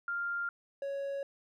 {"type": "tone pair in turn", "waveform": ["sine", "triangle"], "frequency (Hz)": [1396.9, 555.5], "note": ["F6", "C#5"], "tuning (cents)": [0, 4], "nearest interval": "octave + major third", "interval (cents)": 1596, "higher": "first", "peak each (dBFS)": [-32, -32], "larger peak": "neither", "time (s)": [[0.08, 0.49], [0.82, 1.23]], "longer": "neither", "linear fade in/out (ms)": 2, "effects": []}